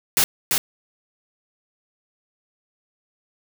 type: noise with echo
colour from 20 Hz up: white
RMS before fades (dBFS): -17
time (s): 0.17-0.24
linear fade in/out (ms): 0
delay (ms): 340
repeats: 1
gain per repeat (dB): -3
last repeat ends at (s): 0.58
effects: none